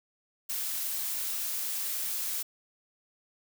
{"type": "noise", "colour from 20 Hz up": "blue", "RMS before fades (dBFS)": -33, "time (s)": [0.49, 2.43], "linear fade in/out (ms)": 10, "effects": []}